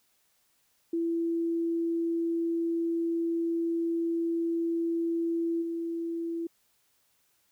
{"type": "tone with level steps", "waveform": "sine", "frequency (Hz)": 334.3, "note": "E4", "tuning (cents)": 24, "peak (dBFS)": [-26, -30], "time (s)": [0.93, 6.47], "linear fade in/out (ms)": 5, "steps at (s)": 5.61, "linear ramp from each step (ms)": 20, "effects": ["white hiss -70 dBFS RMS until 7.51 s"]}